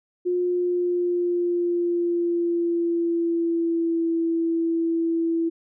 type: tone with pitch glide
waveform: sine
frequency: 357.3 to 331.5 Hz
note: F4 to E4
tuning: +40 to +10 cents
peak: -20 dBFS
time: 0.25-5.5 s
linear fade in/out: 20 ms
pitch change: -130 cents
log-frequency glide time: 0.38-4.09 s
effects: none